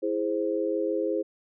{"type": "chord", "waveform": "sine", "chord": "E augmented", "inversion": "none", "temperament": "equal", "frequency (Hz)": [329.6, 415.3, 523.3], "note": ["E4", "G#4", "B#4"], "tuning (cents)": [0, 0, 0], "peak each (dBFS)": -29, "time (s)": [0.02, 1.23], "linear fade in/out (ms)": 20, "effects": []}